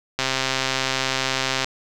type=click train; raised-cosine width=0.2 ms; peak=-4 dBFS; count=193; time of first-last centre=0.19-1.645 s; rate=132 Hz; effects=none